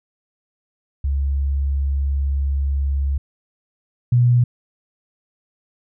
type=tone pair in turn; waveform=sine; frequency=69.3 / 121.88 Hz; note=C#2 / B2; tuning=0 / -22 cents; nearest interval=minor seventh; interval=978 cents; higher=second; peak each=-17 / -11 dBFS; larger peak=second; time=1.04-3.18 / 4.12-4.44 s; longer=first; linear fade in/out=5 ms; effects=none